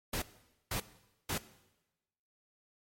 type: noise bursts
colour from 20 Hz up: pink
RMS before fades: -35 dBFS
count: 3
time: 0.13-1.38 s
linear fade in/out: 5 ms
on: 90 ms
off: 490 ms
effects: noise-tail reverb RT60 1.0 s tail -17 dB re dry + MP3 64 kbps